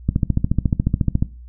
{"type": "click train", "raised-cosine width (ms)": 5, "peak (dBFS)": -4, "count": 17, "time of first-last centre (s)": [0.09, 1.225], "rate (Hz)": 14.1, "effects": ["noise-tail reverb RT60 0.3 s tail -18 dB re dry", "added 60 Hz sine -36 dBFS peak until 1.48 s"]}